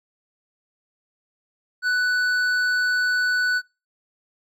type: tone with hard clipping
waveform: sine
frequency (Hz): 1488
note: F#6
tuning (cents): +9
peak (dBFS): -20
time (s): 1.82-3.62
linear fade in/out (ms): 50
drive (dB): 7
effects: noise-tail reverb RT60 0.3 s tail -25 dB re dry